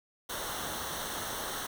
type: noise with comb filter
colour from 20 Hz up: pink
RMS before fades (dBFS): -37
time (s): 0.29-1.67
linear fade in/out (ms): 10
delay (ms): 0.41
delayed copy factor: -0.7
effects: none